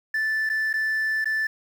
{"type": "tone with dropouts", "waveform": "sine", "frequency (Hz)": 1757, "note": "A6", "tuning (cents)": -3, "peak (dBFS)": -19, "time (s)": [0.14, 1.47], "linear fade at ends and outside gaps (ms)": 5, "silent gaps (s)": [[0.492, 0.498], [0.73, 0.738], [1.244, 1.256]], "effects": ["tanh soft clip ceiling -21 dBFS", "8-bit"]}